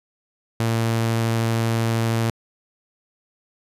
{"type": "tone", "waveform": "sawtooth", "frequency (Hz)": 114.1, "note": "A#2", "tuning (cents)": -37, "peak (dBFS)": -15, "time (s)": [0.6, 2.3], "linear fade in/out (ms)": 0, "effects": ["resampled to 32000 Hz"]}